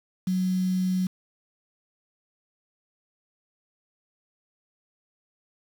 sine tone with quantisation, 185 Hz, F#3, in tune, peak -22 dBFS, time 0.27-1.07 s, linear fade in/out 5 ms, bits 7, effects none

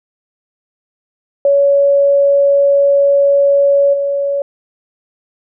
sine tone with level steps, 562 Hz, C#5, 24 cents sharp, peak -7 / -13 dBFS, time 1.45-4.42 s, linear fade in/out 2 ms, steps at 3.93 s, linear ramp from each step 10 ms, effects none

